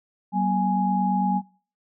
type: tone cluster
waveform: sine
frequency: 190.2 / 239 / 832 Hz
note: F#3 / A#3 / G#5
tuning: +48 / +43 / +3 cents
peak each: -23 / -29 / -23 dBFS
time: 0.32-1.42 s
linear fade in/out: 50 ms
effects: noise-tail reverb RT60 0.4 s tail -21 dB re dry